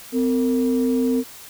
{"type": "tone pair together", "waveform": "sine", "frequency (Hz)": [255.4, 456.4], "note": ["C4", "A#4"], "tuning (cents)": [-42, -37], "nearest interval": "minor seventh", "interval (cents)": 1005, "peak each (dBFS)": [-17, -22], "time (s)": [0.12, 1.24], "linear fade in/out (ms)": 50, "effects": ["tanh soft clip ceiling -11 dBFS", "white hiss -41 dBFS RMS until 1.49 s"]}